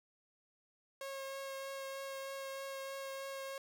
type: tone with vibrato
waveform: sawtooth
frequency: 543 Hz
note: C#5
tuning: 36 cents flat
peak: -38 dBFS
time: 1.01-3.58 s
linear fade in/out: 2 ms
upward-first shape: triangle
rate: 3.2 Hz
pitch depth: 13 cents each way
effects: none